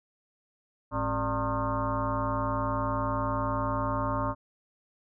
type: tone with frequency modulation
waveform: sine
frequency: 590 Hz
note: D5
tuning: 8 cents sharp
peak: -26 dBFS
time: 0.91-4.35 s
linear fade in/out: 50 ms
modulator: 160 Hz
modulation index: 4
effects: none